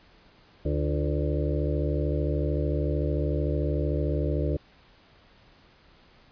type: harmonic tone with a mistuned harmonic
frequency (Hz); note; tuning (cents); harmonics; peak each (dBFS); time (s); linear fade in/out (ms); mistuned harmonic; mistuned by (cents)
73.42; D2; 0; 1 / 2 / 4 / 5 / 6 / 7 / 8; -27 / -30 / -33 / -34 / -35 / -35 / -36; 0.65-4.57; 5; 5; -86
effects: pink hiss -57 dBFS RMS until 6.31 s + resampled to 11025 Hz